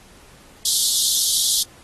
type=high-pass noise; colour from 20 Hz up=pink; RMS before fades=-19 dBFS; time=0.65-1.63 s; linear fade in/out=5 ms; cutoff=3300 Hz; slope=96 dB/octave; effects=pink hiss -49 dBFS RMS until 1.83 s + AAC 32 kbps